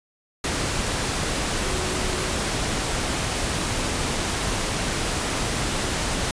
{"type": "tone in noise", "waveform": "sine", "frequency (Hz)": 370.2, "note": "F#4", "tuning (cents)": 1, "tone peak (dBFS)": -32, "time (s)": [1.61, 2.3], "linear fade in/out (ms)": 2, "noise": "pink", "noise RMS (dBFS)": -25, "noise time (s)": [0.44, 6.31], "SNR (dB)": -10, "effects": ["resampled to 22050 Hz"]}